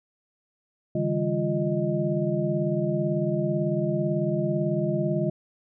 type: tone cluster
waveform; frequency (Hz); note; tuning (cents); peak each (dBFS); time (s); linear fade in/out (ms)
sine; 142.3 / 160.3 / 200.4 / 349.3 / 621; C#3 / E3 / G3 / F4 / D#5; +46 / -48 / +38 / 0 / -3; -29; 0.95-5.3; 5
effects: none